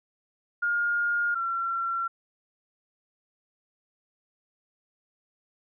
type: tone pair in turn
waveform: sine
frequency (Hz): 1418 / 1361.1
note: F6 / F6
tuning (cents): +26 / -45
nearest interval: minor second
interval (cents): 71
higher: first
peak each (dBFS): -23 / -26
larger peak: first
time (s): 0.62-1.35 / 1.35-2.08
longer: neither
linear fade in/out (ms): 10
effects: none